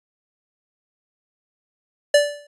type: tone with exponential decay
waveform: square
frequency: 583 Hz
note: D5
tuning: 13 cents flat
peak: -9 dBFS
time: 2.14-2.47 s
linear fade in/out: 5 ms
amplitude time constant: 70 ms
effects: resampled to 24000 Hz